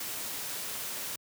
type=noise; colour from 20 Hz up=white; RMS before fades=-37 dBFS; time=0-1.16 s; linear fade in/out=5 ms; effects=high-pass 80 Hz 12 dB/octave